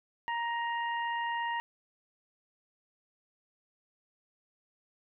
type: harmonic tone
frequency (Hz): 937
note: A#5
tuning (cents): +9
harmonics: 1 / 2 / 3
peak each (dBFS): -32 / -36 / -44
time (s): 0.28-1.6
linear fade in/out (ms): 0
effects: none